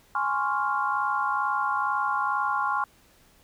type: chord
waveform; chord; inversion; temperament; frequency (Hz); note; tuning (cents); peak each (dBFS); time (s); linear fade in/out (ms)
sine; Db major seventh; second; equal; 830.6 / 1046.5 / 1108.7 / 1396.9; Ab5 / C6 / Db6 / F6; 0 / 0 / 0 / 0; -29; 0.15-2.84; 2
effects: pink hiss -59 dBFS RMS until 3.43 s